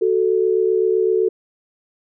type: tone pair together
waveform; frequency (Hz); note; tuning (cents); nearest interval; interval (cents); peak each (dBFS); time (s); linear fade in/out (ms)
sine; 372.2 / 440; F#4 / A4; +10 / 0; minor third; 290; -17; 0.01-1.29; 10
effects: none